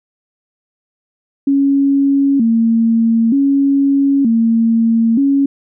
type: tone with vibrato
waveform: sine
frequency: 251.4 Hz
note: B3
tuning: 31 cents sharp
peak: -9 dBFS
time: 1.47-5.46 s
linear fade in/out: 5 ms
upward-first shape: square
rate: 0.54 Hz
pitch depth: 170 cents each way
effects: none